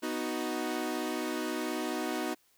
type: chord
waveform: sawtooth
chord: B major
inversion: none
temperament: equal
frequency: 246.9 / 311.1 / 370 Hz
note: B3 / D#4 / F#4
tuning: 0 / 0 / 0 cents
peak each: -33 / -31 / -33 dBFS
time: 0.02-2.35 s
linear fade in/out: 20 ms
effects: white hiss -68 dBFS RMS until 2.57 s